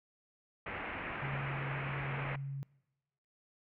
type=low-pass noise; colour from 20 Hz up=white; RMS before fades=-41 dBFS; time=0.66-2.36 s; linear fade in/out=5 ms; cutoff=2500 Hz; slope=48 dB/octave
type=tone; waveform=sine; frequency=137.8 Hz; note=C#3; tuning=10 cents flat; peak=-37 dBFS; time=1.22-2.63 s; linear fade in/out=0 ms
effects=noise-tail reverb RT60 1.0 s tail -24 dB re dry